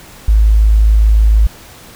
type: tone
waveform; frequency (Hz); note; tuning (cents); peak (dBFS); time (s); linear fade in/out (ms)
sine; 53.5; A1; -48; -5; 0.28-1.47; 5
effects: pink hiss -37 dBFS RMS until 1.95 s